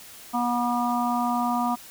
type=harmonic tone; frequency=241.6 Hz; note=B3; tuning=38 cents flat; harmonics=1 / 3 / 4 / 5; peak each=-26 / -27 / -28 / -30 dBFS; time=0.33-1.76 s; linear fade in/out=20 ms; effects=white hiss -45 dBFS RMS until 1.9 s